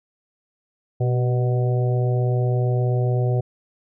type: harmonic tone with a mistuned harmonic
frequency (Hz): 123.5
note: B2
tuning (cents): 0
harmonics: 1 / 3 / 4 / 5 / 6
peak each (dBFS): -18 / -28 / -30 / -32 / -34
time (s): 1-3.41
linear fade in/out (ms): 10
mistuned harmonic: 3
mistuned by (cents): +37
effects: none